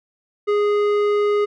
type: tone with low-pass filter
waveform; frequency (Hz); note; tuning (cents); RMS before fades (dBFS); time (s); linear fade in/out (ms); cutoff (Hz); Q
square; 413.9; G#4; -6; -18; 0.47-1.46; 20; 2000; 0.59
effects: none